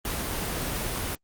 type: noise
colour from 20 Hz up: pink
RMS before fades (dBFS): -30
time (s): 0.05-1.15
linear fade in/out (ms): 2
effects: Opus 24 kbps